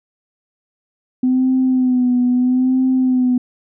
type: tone with vibrato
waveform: sine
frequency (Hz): 253.3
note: B3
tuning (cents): +44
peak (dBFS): -11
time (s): 1.23-3.38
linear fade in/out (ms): 5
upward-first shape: sine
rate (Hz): 0.77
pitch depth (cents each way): 43
effects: tanh soft clip ceiling -7 dBFS